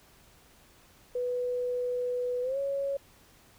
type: tone with pitch glide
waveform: sine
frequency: 493.9 to 554.4 Hz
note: B4 to C#5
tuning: 0 to 0 cents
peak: -28 dBFS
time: 1.15-2.97 s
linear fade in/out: 5 ms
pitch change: +200 cents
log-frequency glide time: 2.42-2.58 s
effects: pink hiss -59 dBFS RMS until 3.58 s